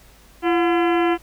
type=harmonic tone with a mistuned harmonic; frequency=340 Hz; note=F4; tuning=46 cents flat; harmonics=1 / 2 / 3 / 4 / 5 / 6 / 7 / 8 / 9; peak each=-17 / -23 / -27 / -29 / -31 / -33 / -34 / -35 / -36 dBFS; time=0.42-1.18 s; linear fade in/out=50 ms; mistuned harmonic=2; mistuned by=+100 cents; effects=added 50 Hz sine -51 dBFS peak until 1.22 s + pink hiss -51 dBFS RMS until 1.22 s